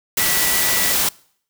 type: tone in noise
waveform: sine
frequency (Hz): 1957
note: B6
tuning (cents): -16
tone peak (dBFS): -25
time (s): 0.19-0.93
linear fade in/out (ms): 5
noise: white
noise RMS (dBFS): -18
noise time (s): 0.17-1.09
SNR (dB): -10
effects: noise-tail reverb RT60 0.6 s tail -24 dB re dry